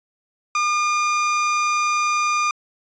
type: tone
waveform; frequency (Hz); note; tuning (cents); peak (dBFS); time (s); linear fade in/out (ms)
30% pulse; 1210; D#6; -49; -15; 0.55-2.51; 2
effects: resampled to 16000 Hz